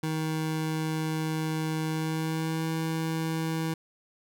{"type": "tone with pitch glide", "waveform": "25% pulse", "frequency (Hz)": [157.8, 161.3], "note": ["D#3", "E3"], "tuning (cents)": [25, -37], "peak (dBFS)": -24, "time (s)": [0.03, 3.74], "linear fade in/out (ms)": 5, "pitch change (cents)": 38, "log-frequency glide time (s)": [1.88, 2.69], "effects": []}